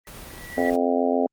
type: tone with exponential growth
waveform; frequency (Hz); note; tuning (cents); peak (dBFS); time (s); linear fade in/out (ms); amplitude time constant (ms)
sine; 1946; B6; -26; -26; 0.05-0.7; 2; 140
type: noise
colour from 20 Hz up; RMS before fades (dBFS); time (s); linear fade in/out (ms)
pink; -40; 0.07-0.76; 2
type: harmonic tone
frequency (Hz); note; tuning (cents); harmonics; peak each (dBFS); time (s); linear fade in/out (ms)
87.1; F2; -4; 3 / 4 / 5 / 6 / 7 / 8 / 9; -23 / -33 / -25 / -29 / -26 / -28 / -30; 0.57-1.27; 10
effects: Opus 24 kbps